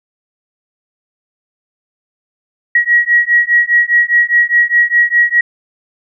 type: beating tone pair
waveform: sine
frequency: 1905 / 1909.9 Hz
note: A#6 / A#6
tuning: +37 / +42 cents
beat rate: 4.9 Hz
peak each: -11 dBFS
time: 2.75-5.41 s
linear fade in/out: 5 ms
effects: none